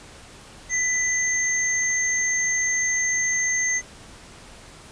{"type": "tone pair together", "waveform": "sine", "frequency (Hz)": [1996, 6337], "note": ["B6", "G8"], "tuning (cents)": [18, 18], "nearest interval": "octave + minor sixth", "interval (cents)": 2000, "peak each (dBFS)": -23, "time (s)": [0.69, 3.82], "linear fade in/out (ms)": 50, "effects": ["pink hiss -45 dBFS RMS until 4.91 s", "resampled to 22050 Hz"]}